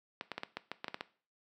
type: clicks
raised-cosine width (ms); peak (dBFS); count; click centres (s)
0.3; -21; 10; 0.211 / 0.317 / 0.38 / 0.434 / 0.57 / 0.716 / 0.844 / 0.882 / 0.944 / 1.009
effects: noise-tail reverb RT60 0.4 s tail -17 dB re dry + high-pass 200 Hz 12 dB/octave